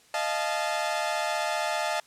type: tone cluster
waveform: sawtooth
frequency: 616 / 691 / 866 Hz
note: D#5 / F5 / A5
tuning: -17 / -19 / -28 cents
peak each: -27 dBFS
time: 0.14-2 s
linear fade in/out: 2 ms
effects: white hiss -58 dBFS RMS until 2.06 s + low-pass 9000 Hz 12 dB/octave